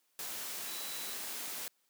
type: tone in noise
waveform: sine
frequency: 3951 Hz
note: B7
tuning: in tune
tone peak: -47 dBFS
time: 0.68-1.14 s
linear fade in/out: 0 ms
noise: white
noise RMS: -41 dBFS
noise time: 0.19-1.68 s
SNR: -9 dB
effects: white hiss -75 dBFS RMS until 1.89 s + high-pass 200 Hz 12 dB/octave